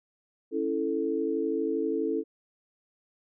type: chord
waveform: sine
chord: A major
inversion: first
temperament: equal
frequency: 277.2 / 329.6 / 440 Hz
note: C#4 / E4 / A4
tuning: 0 / 0 / 0 cents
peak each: -32 / -30 / -29 dBFS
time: 0.51-2.24 s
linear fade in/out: 50 ms
effects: none